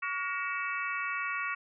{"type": "harmonic tone with a mistuned harmonic", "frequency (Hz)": 376.9, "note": "F#4", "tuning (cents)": 32, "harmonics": [3, 4, 5, 6, 7], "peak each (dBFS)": [-36, -37, -38, -39, -39], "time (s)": [0.02, 1.55], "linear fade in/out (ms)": 10, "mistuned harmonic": 4, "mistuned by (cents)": -93, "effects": []}